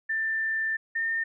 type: tone pair in turn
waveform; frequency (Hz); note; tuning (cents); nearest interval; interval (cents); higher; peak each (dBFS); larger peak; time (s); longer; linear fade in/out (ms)
sine; 1781 / 1816.3; A6 / A#6; +21 / -45; unison; 34; second; -25; neither; 0.09-0.77 / 0.95-1.24; first; 10
effects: none